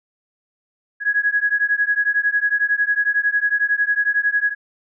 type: beating tone pair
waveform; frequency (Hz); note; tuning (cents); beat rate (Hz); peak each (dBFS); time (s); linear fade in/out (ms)
sine; 1661.2 / 1672.2; G#6 / G#6; 0 / +11; 11; -19; 1-4.55; 50
effects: none